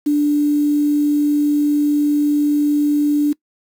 sine tone with quantisation, 293.7 Hz, D4, in tune, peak -12 dBFS, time 0.06-3.33 s, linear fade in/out 10 ms, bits 6, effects noise-tail reverb RT60 0.1 s tail -22 dB re dry

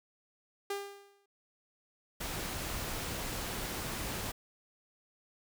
sawtooth tone with exponential decay, 400.7 Hz, G4, 38 cents sharp, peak -28 dBFS, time 0.7-1.26 s, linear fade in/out 5 ms, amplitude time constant 120 ms
pink noise, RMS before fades -38 dBFS, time 2.2-4.32 s, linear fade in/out 10 ms
effects none

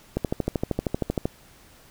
click train, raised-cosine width 2 ms, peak -10 dBFS, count 15, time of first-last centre 0.17-1.255 s, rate 12.9 Hz, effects pink hiss -53 dBFS RMS until 1.9 s

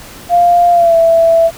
sine tone with pitch glide, 698.5 to 662.7 Hz, F5 to E5, 0 to +9 cents, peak -5 dBFS, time 0.29-1.51 s, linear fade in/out 50 ms, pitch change -91 cents, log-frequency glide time 0.72-0.96 s, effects pink hiss -33 dBFS RMS until 1.57 s

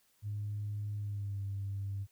sine tone with pitch glide, 103.83 to 99.03 Hz, G#2 to G2, 0 to +18 cents, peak -34 dBFS, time 0.22-2.07 s, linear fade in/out 50 ms, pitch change -82 cents, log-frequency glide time 0.96-1.41 s, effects tanh soft clip ceiling -30 dBFS + white hiss -71 dBFS RMS until 2.11 s

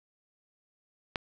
click, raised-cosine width 0.3 ms, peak -14 dBFS, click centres 1.158 s, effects none

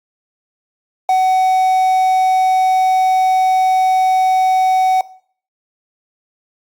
triangle tone with quantisation, 750 Hz, F#5, 23 cents sharp, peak -8 dBFS, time 1.09-5.01 s, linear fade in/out 2 ms, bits 6, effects noise-tail reverb RT60 0.5 s tail -18 dB re dry + Opus 48 kbps

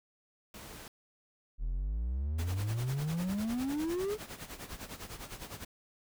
pink noise, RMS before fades -48 dBFS, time 0.54-0.88 s, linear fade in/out 2 ms
triangle exponential sweep, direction up, 37.94 to 438.6 Hz, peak -29 dBFS, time 1.58-4.18 s, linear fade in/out 50 ms
pink noise with tremolo, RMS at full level -42 dBFS, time 2.38-5.65 s, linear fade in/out 10 ms, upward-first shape sine, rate 9.9 Hz, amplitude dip 75%
effects none

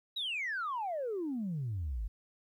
sine exponential sweep, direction down, 3951 to 46.66 Hz, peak -32 dBFS, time 0.16-2.08 s, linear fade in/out 10 ms, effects tanh soft clip ceiling -30 dBFS + 12-bit

